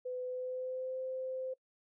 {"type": "tone with pitch glide", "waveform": "sine", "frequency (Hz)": [503, 518.6], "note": ["B4", "C5"], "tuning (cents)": [32, -15], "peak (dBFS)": -36, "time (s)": [0.05, 1.54], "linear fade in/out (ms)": 10, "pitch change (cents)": 53, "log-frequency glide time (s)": [0.24, 0.99], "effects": ["noise-tail reverb RT60 0.1 s tail -22 dB re dry"]}